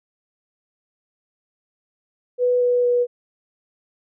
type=tone with pitch steps; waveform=sine; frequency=493.9 / 490.5 / 487.1 Hz; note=B4 / B4 / B4; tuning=0 / -12 / -24 cents; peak=-15 dBFS; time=2.38-3.07 s; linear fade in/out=50 ms; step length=230 ms; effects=none